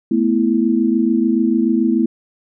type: chord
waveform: sine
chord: A suspended second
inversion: none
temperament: equal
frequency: 220 / 246.9 / 329.6 Hz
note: A3 / B3 / E4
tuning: 0 / 0 / 0 cents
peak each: -17 dBFS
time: 0.11-2.06 s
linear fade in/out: 5 ms
effects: none